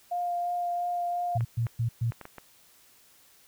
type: tone with vibrato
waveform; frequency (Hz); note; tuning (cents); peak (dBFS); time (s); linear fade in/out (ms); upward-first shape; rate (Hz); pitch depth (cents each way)
sine; 703; F5; +11; -27; 0.11-1.38; 10; sine; 2.9; 10
type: tone bursts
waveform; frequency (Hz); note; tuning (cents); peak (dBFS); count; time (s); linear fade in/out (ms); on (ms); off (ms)
sine; 116.3; A#2; -4; -24; 4; 1.35-2.11; 10; 100; 120
type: clicks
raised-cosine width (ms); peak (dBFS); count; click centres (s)
0.5; -26; 6; 1.408 / 1.668 / 2.121 / 2.213 / 2.254 / 2.383
effects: white hiss -59 dBFS RMS until 3.47 s